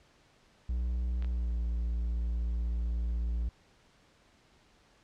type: tone with pitch glide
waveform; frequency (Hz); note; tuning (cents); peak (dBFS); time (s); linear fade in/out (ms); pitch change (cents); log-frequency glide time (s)
triangle; 60.6 to 58.06; B1 to A#1; -32 to -6; -27; 0.69-3.49; 5; -74; 1.27-1.55
type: clicks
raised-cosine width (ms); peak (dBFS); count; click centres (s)
0.3; -33; 2; 1.224 / 1.246
effects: pink hiss -64 dBFS RMS until 5.03 s + low-pass 6000 Hz 12 dB/octave